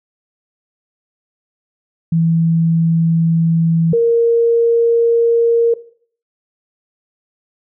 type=tone pair in turn; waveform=sine; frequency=164.81 / 465.3 Hz; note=E3 / A#4; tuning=0 / -3 cents; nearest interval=octave + tritone; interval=1797 cents; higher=second; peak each=-11 / -9 dBFS; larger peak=second; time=2.12-3.93 / 3.93-5.74 s; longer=neither; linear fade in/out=5 ms; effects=noise-tail reverb RT60 0.5 s tail -17 dB re dry